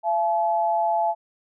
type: tone pair together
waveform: sine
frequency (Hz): 679 / 858.8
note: F5 / A5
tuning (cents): -49 / -42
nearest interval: major third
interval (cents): 407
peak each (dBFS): -22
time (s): 0.03-1.15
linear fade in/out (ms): 50
effects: none